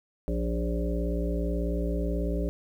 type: harmonic tone with a mistuned harmonic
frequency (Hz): 58.27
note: A#1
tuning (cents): 0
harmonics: 1 / 3 / 5 / 7 / 9 / 10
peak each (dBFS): -28 / -33 / -35 / -36 / -38 / -38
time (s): 0.28-2.49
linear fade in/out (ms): 0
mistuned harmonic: 7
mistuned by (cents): -19
effects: 10-bit